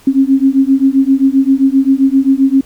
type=beating tone pair; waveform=sine; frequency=266.2 / 273.8 Hz; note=C4 / C#4; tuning=+30 / -21 cents; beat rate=7.6 Hz; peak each=-10 dBFS; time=0.07-2.61 s; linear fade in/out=5 ms; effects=pink hiss -44 dBFS RMS until 2.65 s